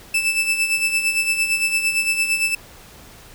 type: tone with tremolo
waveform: 40% pulse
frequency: 2637 Hz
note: E7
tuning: in tune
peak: -14 dBFS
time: 0.14-2.55 s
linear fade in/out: 5 ms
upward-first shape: sine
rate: 8.8 Hz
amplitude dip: 60%
effects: pink hiss -44 dBFS RMS until 3.34 s